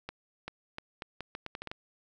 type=accelerating click train; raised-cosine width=0.3 ms; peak=-22 dBFS; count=11; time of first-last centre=0.09-1.715 s; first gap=390 ms; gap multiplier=0.78; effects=none